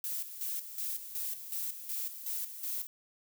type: noise with tremolo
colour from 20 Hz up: violet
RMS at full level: -36 dBFS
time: 0.04-2.87 s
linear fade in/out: 2 ms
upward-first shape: square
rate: 2.7 Hz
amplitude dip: 65%
effects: none